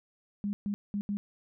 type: tone bursts at uneven times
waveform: sine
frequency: 203.5 Hz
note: G#3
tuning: 35 cents flat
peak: -29 dBFS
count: 4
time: 0.44-0.53 / 0.66-0.74 / 0.94-1.01 / 1.09-1.17 s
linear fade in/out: 0 ms
effects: none